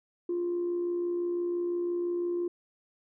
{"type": "tone with amplitude modulation", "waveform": "sine", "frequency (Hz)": 349.2, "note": "F4", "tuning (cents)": 0, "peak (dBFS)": -25, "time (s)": [0.29, 2.48], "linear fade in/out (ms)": 5, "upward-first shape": "sine", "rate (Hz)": 65.9, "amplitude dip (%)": 35, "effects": ["tanh soft clip ceiling -24 dBFS"]}